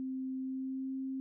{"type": "tone with pitch glide", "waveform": "sine", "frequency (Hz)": [261.6, 265.4], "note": ["C4", "C4"], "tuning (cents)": [0, 25], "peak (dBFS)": -35, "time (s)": [0, 1.2], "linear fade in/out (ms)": 0, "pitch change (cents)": 25, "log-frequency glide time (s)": [0.38, 0.93], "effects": []}